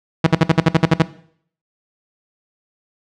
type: tone bursts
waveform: sawtooth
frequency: 161.8 Hz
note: E3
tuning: 32 cents flat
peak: -4 dBFS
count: 10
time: 0.24-1.024 s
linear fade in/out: 5 ms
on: 28 ms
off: 56 ms
effects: noise-tail reverb RT60 0.6 s tail -18 dB re dry + low-pass 4000 Hz 12 dB/octave